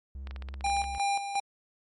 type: tone with vibrato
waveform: triangle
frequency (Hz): 66.4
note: C2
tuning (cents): +26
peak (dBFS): -35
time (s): 0.15-0.98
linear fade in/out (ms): 0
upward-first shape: sine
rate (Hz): 3.3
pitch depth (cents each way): 30
type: clicks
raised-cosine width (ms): 0.3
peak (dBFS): -27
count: 12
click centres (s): 0.272 / 0.31 / 0.362 / 0.423 / 0.487 / 0.541 / 0.609 / 0.665 / 0.699 / 0.767 / 0.841 / 0.949
type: tone with tremolo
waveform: square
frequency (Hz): 800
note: G5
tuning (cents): +35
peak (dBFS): -26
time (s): 0.64-1.4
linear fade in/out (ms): 5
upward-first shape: square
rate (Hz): 2.8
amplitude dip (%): 60
effects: MP3 48 kbps